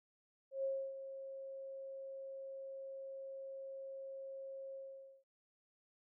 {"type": "tone with ADSR envelope", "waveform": "sine", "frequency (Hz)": 540, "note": "C#5", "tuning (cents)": -45, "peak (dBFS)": -34, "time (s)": [0.51, 5.24], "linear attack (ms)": 130, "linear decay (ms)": 290, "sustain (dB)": -11, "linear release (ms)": 490, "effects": []}